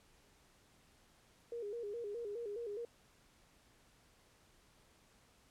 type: tone with vibrato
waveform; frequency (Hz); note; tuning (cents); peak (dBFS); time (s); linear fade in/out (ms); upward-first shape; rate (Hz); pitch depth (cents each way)
sine; 439.7; A4; -1; -40; 1.52-2.85; 2; square; 4.8; 120
effects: pink hiss -68 dBFS RMS until 5.5 s + low-pass 11000 Hz 12 dB/octave